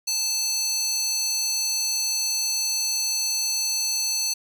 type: tone with high-pass filter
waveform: square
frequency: 877 Hz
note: A5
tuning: 6 cents flat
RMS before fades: -25 dBFS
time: 0.07-4.34 s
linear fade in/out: 10 ms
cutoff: 5200 Hz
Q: 4.1
effects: none